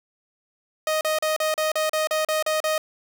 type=tone bursts; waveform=sawtooth; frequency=623 Hz; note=D#5; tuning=2 cents sharp; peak=-17 dBFS; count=11; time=0.87-2.78 s; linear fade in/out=2 ms; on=140 ms; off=37 ms; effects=8-bit